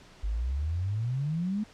sine exponential sweep, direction up, 49 to 219.6 Hz, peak -27 dBFS, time 0.23-1.64 s, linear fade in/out 10 ms, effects pink hiss -54 dBFS RMS until 1.73 s + low-pass 6000 Hz 12 dB/octave

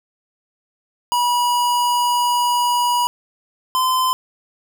square tone pair in turn, 970 / 1027.7 Hz, B5 / C6, -31 / -31 cents, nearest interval minor second, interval 100 cents, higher second, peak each -16 dBFS, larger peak neither, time 1.12-3.07 / 3.75-4.13 s, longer first, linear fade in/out 0 ms, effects none

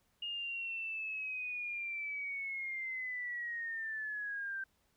sine linear sweep, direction down, 2850 to 1557 Hz, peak -37 dBFS, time 0.22-4.64 s, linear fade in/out 5 ms, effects pink hiss -75 dBFS RMS until 4.96 s

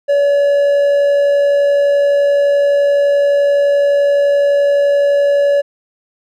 triangle tone with amplitude modulation, 569 Hz, C#5, 45 cents sharp, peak -6 dBFS, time 0.08-5.62 s, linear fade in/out 20 ms, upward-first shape sine, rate 71.7 Hz, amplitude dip 25%, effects none

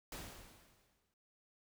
pink noise with exponential decay, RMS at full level -45 dBFS, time 0.12-1.14 s, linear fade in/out 2 ms, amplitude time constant 220 ms, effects none

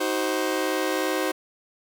sawtooth chord, C diminished, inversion first, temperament just, 314 / 376.7 / 523.3 Hz, Eb4 / Gb4 / C5, +16 / +31 / 0 cents, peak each -24 dBFS, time 0-1.32 s, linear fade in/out 10 ms, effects none

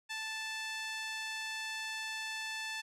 5% pulse tone with band-pass filter, 879 Hz, A5, 2 cents flat, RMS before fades -40 dBFS, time 0.09-2.82 s, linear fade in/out 20 ms, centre 1900 Hz, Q 0.98, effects none

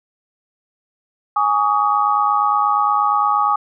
sine chord, Ab suspended fourth, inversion none, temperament equal with one note detuned, 830.6 / 1136 / 1244.5 Hz, Ab5 / Db6 / Eb6, 0 / +42 / 0 cents, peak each -18 dBFS, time 1.36-3.56 s, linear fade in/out 5 ms, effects none

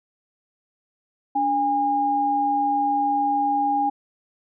sine tone pair together, 288.1 / 814.9 Hz, D4 / G#5, -33 / -33 cents, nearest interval octave + tritone, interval 1800 cents, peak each -27 / -19 dBFS, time 1.35-3.9 s, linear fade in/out 10 ms, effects none

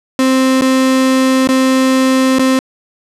35% pulse tone with dropouts, 261.8 Hz, C4, 1 cent sharp, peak -7 dBFS, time 0.19-2.59 s, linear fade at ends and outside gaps 1 ms, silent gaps 0.611-0.62 / 1.474-1.489 / 2.386-2.394 s, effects low-pass 11000 Hz 12 dB/octave

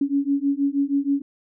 sine beating tone pair, 277.2 / 283.5 Hz, C#4 / C#4, 0 / +39 cents, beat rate 6.3 Hz, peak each -22 dBFS, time 0.01-1.22 s, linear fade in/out 5 ms, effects none

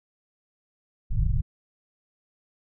pink low-pass noise, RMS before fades -23 dBFS, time 1.1-1.42 s, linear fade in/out 20 ms, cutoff 160 Hz, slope 96 dB/octave, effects none

